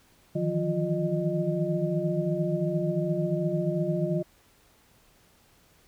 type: tone cluster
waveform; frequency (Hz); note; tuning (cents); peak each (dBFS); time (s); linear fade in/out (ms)
sine; 155.2 / 163.9 / 178 / 351.4 / 613; D#3 / E3 / F3 / F4 / D#5; -4 / -10 / +33 / +11 / -26; -31; 0.35-4.23; 10
effects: pink hiss -61 dBFS RMS until 5.87 s